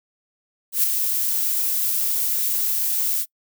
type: noise with ADSR envelope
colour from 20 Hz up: violet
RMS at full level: -17 dBFS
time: 0.72-3.26 s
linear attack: 110 ms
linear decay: 17 ms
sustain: -5 dB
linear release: 55 ms
effects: noise-tail reverb RT60 0.1 s tail -25 dB re dry